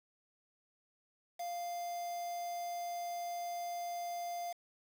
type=tone with quantisation; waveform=triangle; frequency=697 Hz; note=F5; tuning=4 cents flat; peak=-36 dBFS; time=1.39-4.53 s; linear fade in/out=10 ms; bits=8; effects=none